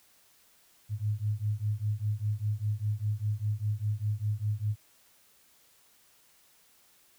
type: beating tone pair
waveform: sine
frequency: 103.1 / 108.1 Hz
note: G#2 / A2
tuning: -12 / -30 cents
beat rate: 5 Hz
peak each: -31 dBFS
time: 0.89-4.76 s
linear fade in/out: 50 ms
effects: white hiss -63 dBFS RMS until 7.18 s